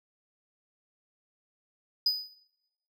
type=tone with exponential decay; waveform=triangle; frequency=4978 Hz; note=D#8; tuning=in tune; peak=-18 dBFS; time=2.06-2.35 s; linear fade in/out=5 ms; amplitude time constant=61 ms; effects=noise-tail reverb RT60 0.9 s tail -19 dB re dry + tanh soft clip ceiling -15 dBFS